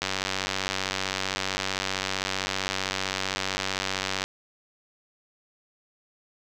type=click train; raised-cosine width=0.2 ms; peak=-9 dBFS; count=404; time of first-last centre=0.02-4.24 s; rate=95.5 Hz; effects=none